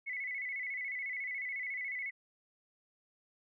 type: tone with vibrato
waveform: sine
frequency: 2095 Hz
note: C7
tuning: 2 cents sharp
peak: -36 dBFS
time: 0.06-2.11 s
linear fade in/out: 20 ms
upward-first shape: square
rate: 14 Hz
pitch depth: 78 cents each way
effects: none